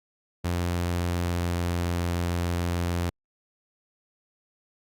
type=tone with pitch glide; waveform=sawtooth; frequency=87.31 to 86.76 Hz; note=F2 to F2; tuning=0 to -11 cents; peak=-21 dBFS; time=0.44-3.1 s; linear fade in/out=10 ms; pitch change=-11 cents; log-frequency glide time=0.95-1.97 s; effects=Opus 48 kbps